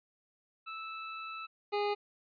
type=tone pair in turn; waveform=25% pulse; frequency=1314 / 411.3 Hz; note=E6 / G#4; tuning=-6 / -17 cents; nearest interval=octave + minor sixth; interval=2011 cents; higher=first; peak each=-36 / -26 dBFS; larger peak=second; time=0.66-1.47 / 1.72-1.95 s; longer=first; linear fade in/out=20 ms; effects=resampled to 11025 Hz